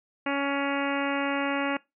harmonic tone, 279.7 Hz, C#4, 16 cents sharp, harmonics 1 / 2 / 3 / 4 / 5 / 6 / 7 / 8 / 9 / 10, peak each -29 / -32 / -34 / -35 / -36 / -37 / -37 / -38 / -39 / -39 dBFS, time 0.26-1.77 s, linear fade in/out 5 ms, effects noise-tail reverb RT60 0.2 s tail -21 dB re dry

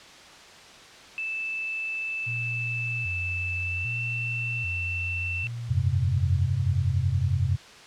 sine tone with pitch glide, 2637 to 2677 Hz, E7 to E7, 0 to +26 cents, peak -28 dBFS, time 1.18-5.47 s, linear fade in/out 0 ms, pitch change +26 cents, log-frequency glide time 3.6-4 s
sine tone with vibrato, 102.7 Hz, G#2, 19 cents flat, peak -31 dBFS, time 2.26-6.74 s, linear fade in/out 20 ms, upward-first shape square, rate 0.63 Hz, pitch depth 240 cents each way
sine chord, F suspended second, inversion none, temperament just, 87.31 / 98.22 / 130.96 Hz, F2 / G2 / C3, 0 / +4 / +2 cents, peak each -26 dBFS, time 5.69-7.57 s, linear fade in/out 20 ms
effects white hiss -47 dBFS RMS until 7.86 s + low-pass 5000 Hz 12 dB/octave

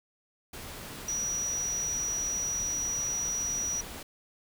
sine tone in noise, 5820 Hz, F#8, 29 cents flat, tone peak -29 dBFS, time 1.08-3.81 s, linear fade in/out 5 ms, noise pink, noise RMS -42 dBFS, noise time 0.53-4.03 s, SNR +10 dB, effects none

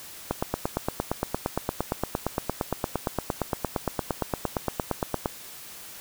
click train, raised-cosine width 1 ms, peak -10 dBFS, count 44, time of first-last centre 0.31-5.258 s, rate 8.69 Hz, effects white hiss -43 dBFS RMS until 6 s

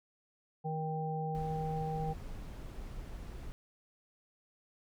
harmonic tone, 157.4 Hz, D#3, 20 cents sharp, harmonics 1 / 3 / 5, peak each -36 / -41 / -38 dBFS, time 0.64-2.14 s, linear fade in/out 20 ms
brown noise, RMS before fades -44 dBFS, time 1.35-3.52 s, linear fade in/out 0 ms
effects none

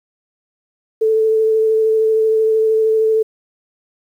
sine tone with vibrato, 440 Hz, A4, in tune, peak -11 dBFS, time 1.01-3.23 s, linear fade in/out 10 ms, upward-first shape sine, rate 13 Hz, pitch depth 13 cents each way, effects 8-bit

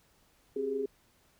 sine tone cluster, 266.2 / 388.5 / 413.1 Hz, C4 / G4 / G#4, +30 / -16 / -9 cents, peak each -39 / -39 / -31 dBFS, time 0.56-0.86 s, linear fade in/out 5 ms, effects pink hiss -67 dBFS RMS until 1.39 s

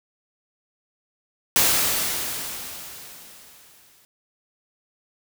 white noise with exponential decay, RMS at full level -17 dBFS, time 1.56-4.05 s, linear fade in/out 0 ms, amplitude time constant 540 ms, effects none

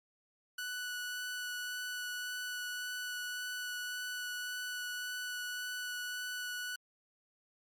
sawtooth tone with vibrato, 1480 Hz, F#6, in tune, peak -34 dBFS, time 0.58-6.76 s, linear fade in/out 5 ms, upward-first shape sine, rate 1.8 Hz, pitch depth 8 cents each way, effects MP3 64 kbps

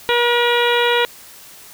harmonic tone, 479 Hz, A#4, 47 cents sharp, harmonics 1 / 2 / 3 / 4 / 5 / 6 / 7 / 8, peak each -17 / -20 / -22 / -23 / -24 / -25 / -25 / -26 dBFS, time 0.09-1.05 s, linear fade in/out 0 ms, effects white hiss -41 dBFS RMS until 1.73 s

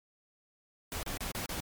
pink noise bursts, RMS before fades -37 dBFS, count 5, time 0.92-1.602 s, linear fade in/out 0 ms, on 110 ms, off 33 ms, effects MP3 96 kbps

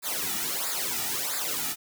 white noise with flanger, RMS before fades -30 dBFS, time 0.02-1.76 s, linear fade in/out 50 ms, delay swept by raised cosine 0.33 to 1.93 ms, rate 1.5 Hz, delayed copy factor -0.85, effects none

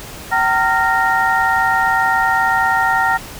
sine tone cluster, 766 / 914 / 1389 / 1855 Hz, G5 / A#5 / F6 / A#6, -40 / -34 / -10 / -9 cents, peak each -18 dBFS, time 0.31-3.18 s, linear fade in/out 20 ms, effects pink hiss -33 dBFS RMS until 3.39 s

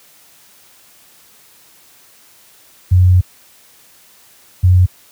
sine tone bursts at uneven times, 91 Hz, F#2, 28 cents flat, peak -5 dBFS, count 2, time 2.91-3.21 / 4.63-4.86 s, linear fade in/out 10 ms, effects white hiss -47 dBFS RMS until 5.11 s + high-pass 60 Hz 12 dB/octave

